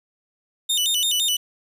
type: tone with vibrato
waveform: sawtooth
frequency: 3297 Hz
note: G#7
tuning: 13 cents flat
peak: -16 dBFS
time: 0.69-1.37 s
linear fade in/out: 10 ms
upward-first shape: square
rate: 5.9 Hz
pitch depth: 180 cents each way
effects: none